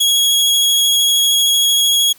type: tone with vibrato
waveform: sawtooth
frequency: 3318 Hz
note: G#7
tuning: 2 cents flat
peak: -8 dBFS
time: 0-2.13 s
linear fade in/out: 10 ms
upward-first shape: triangle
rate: 13 Hz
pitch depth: 14 cents each way
effects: white hiss -47 dBFS RMS until 2.18 s